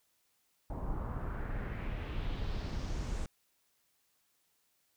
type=noise with low-pass filter sweep; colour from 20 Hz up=brown; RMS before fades=-37 dBFS; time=0.7-3.26 s; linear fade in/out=2 ms; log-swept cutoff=830 to 8100 Hz; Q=2.2; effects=white hiss -75 dBFS RMS until 4.96 s